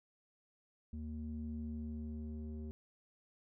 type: tone with low-pass filter sweep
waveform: square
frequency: 76.6 Hz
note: D#2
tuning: 27 cents flat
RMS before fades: -43 dBFS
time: 0.93-2.71 s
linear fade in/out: 0 ms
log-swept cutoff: 200 to 310 Hz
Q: 3.7
effects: none